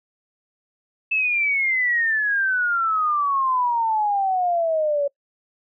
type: exponential sweep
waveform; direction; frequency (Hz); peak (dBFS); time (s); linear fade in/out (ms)
sine; down; 2637 to 560; -18; 1.11-5.08; 10
effects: noise-tail reverb RT60 0.1 s tail -24 dB re dry